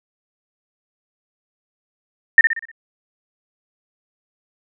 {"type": "tone with echo", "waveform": "sine", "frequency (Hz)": 1817, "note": "A#6", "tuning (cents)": -45, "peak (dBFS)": -3, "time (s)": [2.38, 2.41], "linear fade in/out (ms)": 2, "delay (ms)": 61, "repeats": 5, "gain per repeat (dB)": -7, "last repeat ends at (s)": 2.715, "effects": []}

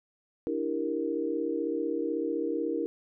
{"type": "chord", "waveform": "sine", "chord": "E half-diminished seventh", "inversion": "third", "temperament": "equal", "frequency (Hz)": [293.7, 329.6, 392, 466.2], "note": ["D4", "E4", "G4", "Bb4"], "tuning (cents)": [0, 0, 0, 0], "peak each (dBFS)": [-34, -32, -37, -32], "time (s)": [0.47, 2.86], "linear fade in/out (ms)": 0, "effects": []}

